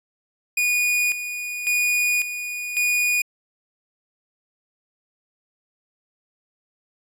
45% pulse tone with tremolo, 2456 Hz, D#7, 23 cents flat, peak -18 dBFS, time 0.57-3.22 s, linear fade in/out 5 ms, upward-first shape square, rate 0.91 Hz, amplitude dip 65%, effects resampled to 32000 Hz

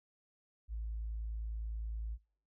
sine tone, 54.9 Hz, A1, 3 cents flat, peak -36 dBFS, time 0.68-2.18 s, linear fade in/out 50 ms, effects noise-tail reverb RT60 0.5 s tail -26 dB re dry + tanh soft clip ceiling -32 dBFS

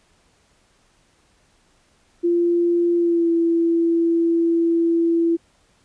sine tone with pitch glide, 344.6 to 334.8 Hz, F4 to E4, -23 to +27 cents, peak -15 dBFS, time 2.23-5.37 s, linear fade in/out 20 ms, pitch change -50 cents, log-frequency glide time 2.96-3.3 s, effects pink hiss -60 dBFS RMS until 5.84 s + resampled to 22050 Hz

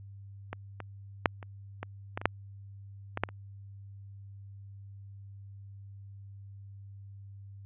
clicks, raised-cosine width 0.5 ms, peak -21 / -24 / -6 / -29 / -21 / -18 / -24 / -7 / -17 / -11 / -30 dBFS, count 11, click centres 0.53 / 0.803 / 1.258 / 1.428 / 1.83 / 2.175 / 2.215 / 2.256 / 3.174 / 3.236 / 3.289 s, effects added 99 Hz sine -45 dBFS peak until 7.65 s + resampled to 8000 Hz

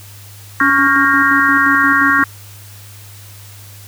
sine chord, G half-diminished seventh, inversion second, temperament equal with one note detuned, 1108.7 / 1396.9 / 1607.4 / 1864.7 Hz, Db6 / F6 / G6 / Bb6, 0 / 0 / +43 / 0 cents, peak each -15 dBFS, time 0.6-2.24 s, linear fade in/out 2 ms
triangle tone with tremolo, 280 Hz, C#4, 18 cents sharp, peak -14 dBFS, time 0.61-2.23 s, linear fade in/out 0 ms, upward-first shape square, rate 5.7 Hz, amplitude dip 50%
effects added 101 Hz sine -36 dBFS peak until 3.87 s + white hiss -40 dBFS RMS until 3.87 s

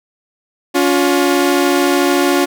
sawtooth tone pair together, 282.7 / 356.2 Hz, C#4 / F4, +34 / +34 cents, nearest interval major third, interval 400 cents, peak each -10 dBFS, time 0.74-2.46 s, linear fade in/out 20 ms, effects none

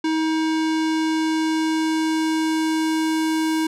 square tone with low-pass filter sweep, 317.6 Hz, D#4, 36 cents sharp, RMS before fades -21 dBFS, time 0.04-3.67 s, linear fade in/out 5 ms, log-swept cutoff 5400 to 12000 Hz, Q 0.81, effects none

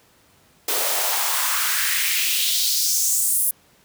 white noise with high-pass filter sweep, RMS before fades -21 dBFS, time 0.68-3.51 s, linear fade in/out 5 ms, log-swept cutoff 430 to 11000 Hz, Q 2.6, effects pink hiss -56 dBFS RMS until 3.84 s + high-pass 80 Hz 12 dB/octave

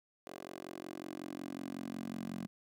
10% pulse tone with high-pass filter sweep, 45.45 Hz, F#1, 30 cents flat, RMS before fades -44 dBFS, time 0.27-2.47 s, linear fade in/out 0 ms, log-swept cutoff 430 to 200 Hz, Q 3.2, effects none

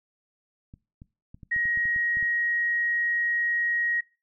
clicks, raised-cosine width 5 ms, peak -32 dBFS, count 11, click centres 0.739 / 1.019 / 1.345 / 1.432 / 1.563 / 1.655 / 1.774 / 1.855 / 1.962 / 2.171 / 2.227 s
sine tone, 1889 Hz, A#6, 22 cents sharp, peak -23 dBFS, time 1.51-4.01 s, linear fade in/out 10 ms
effects noise-tail reverb RT60 0.3 s tail -21 dB re dry

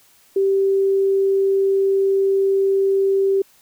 sine tone, 390 Hz, G4, 9 cents flat, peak -14 dBFS, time 0.36-3.42 s, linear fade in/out 5 ms, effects white hiss -54 dBFS RMS until 3.61 s

